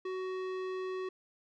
sine tone with tanh clipping, 373.4 Hz, F#4, 16 cents sharp, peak -37 dBFS, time 0.05-1.09 s, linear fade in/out 5 ms, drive 17 dB, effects none

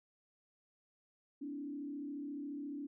sine tone with frequency modulation, 286.8 Hz, D4, 41 cents flat, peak -40 dBFS, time 1.41-2.87 s, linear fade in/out 10 ms, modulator 34.3 Hz, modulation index 0.76, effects none

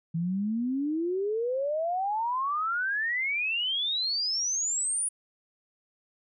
sine exponential sweep, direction up, 160.9 to 9900 Hz, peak -26 dBFS, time 0.14-5.09 s, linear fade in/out 10 ms, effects none

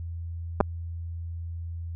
clicks, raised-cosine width 1 ms, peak -6 dBFS, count 2, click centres 0.604 / 0.609 s, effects added 84 Hz sine -32 dBFS peak until 1.95 s

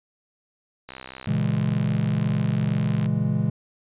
click train, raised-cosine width 0.3 ms, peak -21 dBFS, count 142, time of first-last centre 0.89-3.059 s, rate 65 Hz
triangle chord, A# half-diminished seventh, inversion none, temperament equal, 116.54 / 138.59 / 164.81 / 207.7 Hz, A#2 / C#3 / E3 / G#3, 0 / 0 / 0 / 0 cents, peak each -24 dBFS, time 1.27-3.5 s, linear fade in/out 5 ms
effects resampled to 8000 Hz

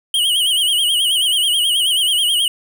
square tone with vibrato, 3058 Hz, G7, 44 cents flat, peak -14 dBFS, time 0.14-2.48 s, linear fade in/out 2 ms, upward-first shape sine, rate 9.3 Hz, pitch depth 110 cents each way, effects none

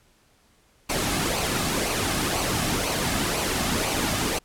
pink noise with flanger, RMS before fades -25 dBFS, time 0.89-4.39 s, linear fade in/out 10 ms, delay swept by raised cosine 0.56 to 2.16 ms, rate 2 Hz, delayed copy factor -0.5, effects pink hiss -61 dBFS RMS until 4.44 s + low-pass 12000 Hz 12 dB/octave

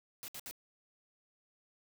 white noise bursts, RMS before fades -45 dBFS, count 3, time 0.23-0.511 s, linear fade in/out 0 ms, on 51 ms, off 64 ms, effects none

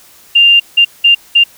sine tone bursts at uneven times, 2794 Hz, F7, in tune, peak -3 dBFS, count 4, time 0.35-0.6 / 0.77-0.85 / 1.04-1.15 / 1.35-1.44 s, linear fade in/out 10 ms, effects white hiss -42 dBFS RMS until 1.57 s

